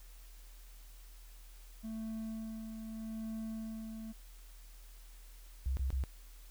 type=tone with tremolo; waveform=triangle; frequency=221.3 Hz; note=A3; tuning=10 cents sharp; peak=-36 dBFS; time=1.83-4.13 s; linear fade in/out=20 ms; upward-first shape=sine; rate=0.81 Hz; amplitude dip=40%
type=tone bursts; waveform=sine; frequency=65.3 Hz; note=C2; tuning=3 cents flat; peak=-31 dBFS; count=3; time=5.66-6.038 s; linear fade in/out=0 ms; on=110 ms; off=24 ms
effects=added 40 Hz sine -51 dBFS peak until 6.5 s + white hiss -62 dBFS RMS until 6.5 s